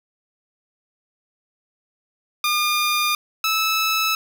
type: tone pair in turn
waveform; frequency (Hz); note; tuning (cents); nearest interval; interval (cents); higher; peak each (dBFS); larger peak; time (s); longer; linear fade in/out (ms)
15% pulse; 1210 / 1306.5; D#6 / E6; -49 / -16; minor second; 133; second; -12; neither; 2.44-3.15 / 3.44-4.15; neither; 2
effects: none